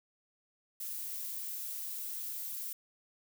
violet noise, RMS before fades -40 dBFS, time 0.8-2.73 s, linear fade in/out 5 ms, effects none

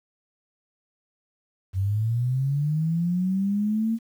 sine linear sweep, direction up, 91.9 to 230 Hz, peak -21 dBFS, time 1.73-3.99 s, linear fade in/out 50 ms, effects 9-bit

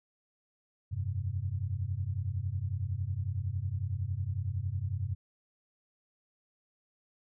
sine chord, F suspended second, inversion none, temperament just, 87.31 / 98.22 / 130.96 Hz, F2 / G2 / C3, 0 / +4 / +2 cents, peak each -37 / -33 / -38 dBFS, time 0.91-5.15 s, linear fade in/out 20 ms, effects none

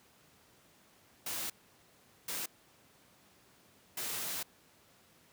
white noise bursts at uneven times, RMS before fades -38 dBFS, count 3, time 1.26-1.5 / 2.28-2.46 / 3.97-4.43 s, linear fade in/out 5 ms, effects pink hiss -64 dBFS RMS until 5.32 s + high-pass 100 Hz 12 dB/octave

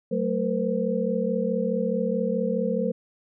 sine tone cluster, 187.5 / 221.7 / 469.3 / 514 Hz, F#3 / A3 / A#4 / C5, +23 / +13 / +12 / -31 cents, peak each -28 dBFS, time 0.11-2.92 s, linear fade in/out 10 ms, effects none

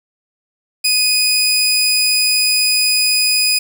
20% pulse tone pair together, 2489 / 4978 Hz, D#7 / D#8, 0 / 0 cents, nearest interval octave, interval 1200 cents, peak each -11 dBFS, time 0.84-3.59 s, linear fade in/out 10 ms, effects 7-bit

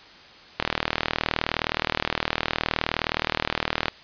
click train, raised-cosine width 0.3 ms, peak -5 dBFS, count 130, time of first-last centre 0.6-3.882 s, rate 39.3 Hz, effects white hiss -47 dBFS RMS until 4.03 s + resampled to 11025 Hz

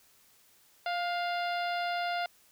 harmonic tone with a mistuned harmonic, 698.5 Hz, F5, in tune, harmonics 1 / 2 / 3 / 4 / 5 / 6 / 7, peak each -31 / -37 / -41 / -43 / -45 / -47 / -48 dBFS, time 0.86-2.26 s, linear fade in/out 2 ms, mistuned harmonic 2, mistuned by +30 cents, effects white hiss -63 dBFS RMS until 2.51 s

